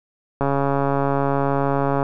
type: click train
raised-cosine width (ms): 1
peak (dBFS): -7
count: 226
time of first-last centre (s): 0.41-2.029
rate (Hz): 139
effects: none